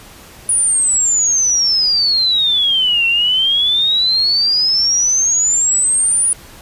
sine exponential two-way sweep, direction down then up, 9810 to 2710 to 9810 Hz, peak -11 dBFS, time 0.49-6.33 s, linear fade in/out 2 ms, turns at 3.06 s, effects pink hiss -39 dBFS RMS until 6.61 s + resampled to 32000 Hz

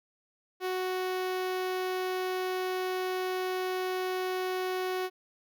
sawtooth tone with notch filter, 370 Hz, F#4, in tune, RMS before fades -32 dBFS, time 0.6-5.1 s, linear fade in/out 50 ms, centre 8100 Hz, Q 0.97, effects none

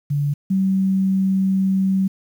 sine tone pair in turn, 144 / 191.39 Hz, D3 / G3, -34 / -41 cents, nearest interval perfect fourth, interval 493 cents, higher second, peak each -17 / -15 dBFS, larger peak second, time 0.1-0.34 / 0.5-2.08 s, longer second, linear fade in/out 10 ms, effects 8-bit

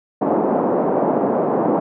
pink band-pass noise, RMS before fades -18 dBFS, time 0.21-1.8 s, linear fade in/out 10 ms, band 220 to 880 Hz, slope 24 dB/octave, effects none

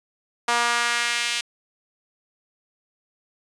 sawtooth tone with high-pass filter sweep, 237.5 Hz, A#3, 33 cents sharp, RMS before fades -23 dBFS, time 0.48-1.41 s, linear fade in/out 5 ms, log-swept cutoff 930 to 2800 Hz, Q 1.4, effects resampled to 22050 Hz

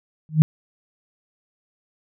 sine tone with exponential growth, 155.56 Hz, D#3, in tune, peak -4 dBFS, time 0.29-0.42 s, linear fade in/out 0 ms, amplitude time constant 28 ms, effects none

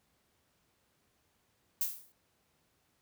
violet noise with exponential decay, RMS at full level -29 dBFS, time 1.81-2.12 s, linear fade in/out 1 ms, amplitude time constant 67 ms, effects pink hiss -74 dBFS RMS until 3.01 s + high-pass 60 Hz 12 dB/octave

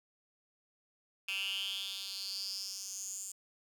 10% pulse tone with high-pass filter sweep, 195 Hz, G3, 9 cents flat, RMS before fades -40 dBFS, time 1.28-3.32 s, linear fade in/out 5 ms, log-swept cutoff 2600 to 7600 Hz, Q 7.1, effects none

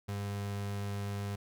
35% pulse tone, 100.9 Hz, G#2, 49 cents flat, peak -33 dBFS, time 0.08-1.36 s, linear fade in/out 10 ms, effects none

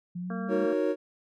sine exponential sweep, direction up, 174.61 to 205.1 Hz, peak -32 dBFS, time 0.15-0.66 s, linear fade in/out 10 ms
harmonic tone, 229.2 Hz, A#3, 29 cents flat, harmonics 1 / 2 / 3 / 5 / 6 / 7, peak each -37 / -40 / -42 / -44 / -45 / -45 dBFS, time 0.3-0.73 s, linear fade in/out 2 ms
triangle chord, D# minor seventh, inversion none, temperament equal, 311.1 / 370 / 466.2 / 554.4 Hz, D#4 / F#4 / A#4 / C#5, 0 / 0 / 0 / 0 cents, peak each -28 dBFS, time 0.48-0.96 s, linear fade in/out 50 ms
effects none

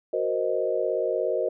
sine chord, C half-diminished seventh, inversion second, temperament equal, 370 / 466.2 / 523.3 / 622.3 Hz, Gb4 / Bb4 / C5 / Eb5, 0 / 0 / 0 / 0 cents, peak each -30 / -28 / -28 / -28 dBFS, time 0.13-1.49 s, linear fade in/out 5 ms, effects none

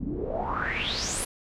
pink noise with low-pass filter sweep, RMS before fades -30 dBFS, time 0-1.25 s, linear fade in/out 10 ms, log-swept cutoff 210 to 11000 Hz, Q 8.4, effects none

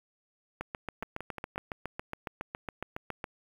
two click trains, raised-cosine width 0.5 ms, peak -23 / -20 dBFS, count 4 / 20, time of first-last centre 1.03-1.559 / 0.61-3.242 s, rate 5.67 / 7.22 Hz, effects 8-bit

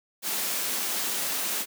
white high-pass noise, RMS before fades -29 dBFS, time 0.22-1.66 s, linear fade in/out 50 ms, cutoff 170 Hz, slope 48 dB/octave, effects none

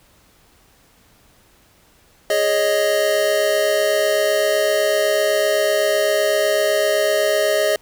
square chord, Ab suspended fourth, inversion none, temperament equal, 415.3 / 554.4 / 622.3 Hz, Ab4 / Db5 / Eb5, 0 / 0 / 0 cents, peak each -23 / -23 / -18 dBFS, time 2.3-7.76 s, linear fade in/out 2 ms, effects pink hiss -54 dBFS RMS until 7.81 s

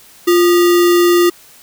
sine tone with sample-and-hold, 349.2 Hz, F4, in tune, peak -7 dBFS, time 0.27-1.3 s, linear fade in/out 10 ms, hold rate 1575 Hz, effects white hiss -43 dBFS RMS until 1.62 s

